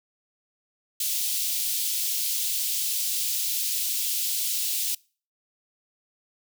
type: high-pass noise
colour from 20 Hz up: white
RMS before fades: -27 dBFS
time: 1-4.95 s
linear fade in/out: 5 ms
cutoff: 3000 Hz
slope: 24 dB/octave
effects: noise-tail reverb RT60 0.4 s tail -25 dB re dry